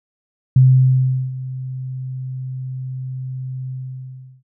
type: tone with ADSR envelope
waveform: sine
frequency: 129.7 Hz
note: C3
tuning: 15 cents flat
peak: -6 dBFS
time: 0.56-4.43 s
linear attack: 4 ms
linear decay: 750 ms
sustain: -18 dB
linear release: 730 ms
effects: none